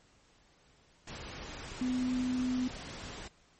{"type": "tone in noise", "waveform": "sine", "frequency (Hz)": 252.8, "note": "B3", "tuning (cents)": 41, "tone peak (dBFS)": -29, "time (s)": [1.81, 2.68], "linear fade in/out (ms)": 5, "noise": "pink", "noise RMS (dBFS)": -44, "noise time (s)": [1.07, 3.28], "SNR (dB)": 12, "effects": ["pink hiss -65 dBFS RMS until 3.59 s", "MP3 32 kbps"]}